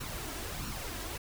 pink noise with flanger, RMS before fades -39 dBFS, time 0-1.18 s, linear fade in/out 10 ms, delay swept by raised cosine 0.71 to 3.11 ms, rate 1.5 Hz, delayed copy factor +0.55, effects none

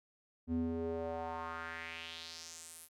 square tone with band-pass filter sweep, 82.41 Hz, E2, in tune, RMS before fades -41 dBFS, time 0.47-2.89 s, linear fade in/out 50 ms, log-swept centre 210 to 12000 Hz, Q 2.9, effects none

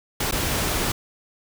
pink noise with dropouts, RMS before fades -24 dBFS, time 0.2-0.92 s, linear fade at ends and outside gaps 5 ms, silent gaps 0.312-0.322 s, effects none

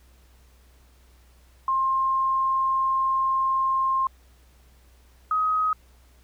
sine tone pair in turn, 1061 / 1261.7 Hz, C6 / D#6, +24 / +24 cents, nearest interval minor third, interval 300 cents, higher second, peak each -20 dBFS, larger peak neither, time 1.68-4.07 / 5.31-5.73 s, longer first, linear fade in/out 2 ms, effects added 62 Hz sine -53 dBFS peak until 6.23 s + pink hiss -61 dBFS RMS until 6.23 s

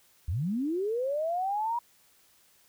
sine linear sweep, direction up, 68 to 964 Hz, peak -27 dBFS, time 0.28-1.79 s, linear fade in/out 5 ms, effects white hiss -63 dBFS RMS until 2.68 s

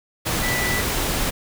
sine tone in noise, 1975.5 Hz, B6, in tune, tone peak -24 dBFS, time 0.42-0.82 s, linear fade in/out 20 ms, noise pink, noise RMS -23 dBFS, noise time 0.25-1.31 s, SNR -4 dB, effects none

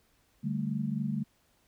sine chord, D suspended fourth, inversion none, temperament equal, 146.83 / 196 / 220 Hz, D3 / G3 / A3, 0 / 0 / 0 cents, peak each -34 / -34 / -33 dBFS, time 0.43-1.24 s, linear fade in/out 20 ms, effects pink hiss -69 dBFS RMS until 1.67 s

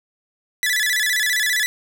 sawtooth tone with vibrato, 1843 Hz, A#6, 20 cents flat, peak -14 dBFS, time 0.63-1.66 s, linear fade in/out 0 ms, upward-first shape square, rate 15 Hz, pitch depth 120 cents each way, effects none

